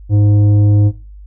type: tone with tanh clipping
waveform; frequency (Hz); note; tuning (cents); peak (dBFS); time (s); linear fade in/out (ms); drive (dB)
triangle; 103.4; G#2; -7; -9; 0.09-0.92; 50; 13
effects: noise-tail reverb RT60 0.3 s tail -18 dB re dry + added 50 Hz sine -32 dBFS peak until 1.26 s